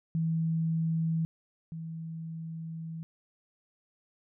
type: tone pair in turn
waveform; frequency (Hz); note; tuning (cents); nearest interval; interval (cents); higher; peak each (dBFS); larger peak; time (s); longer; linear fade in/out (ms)
sine; 162.7 / 162.7; E3 / E3; -22 / -22; unison; 0; neither; -26 / -36; first; 0.15-1.25 / 1.72-3.03; second; 0
effects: none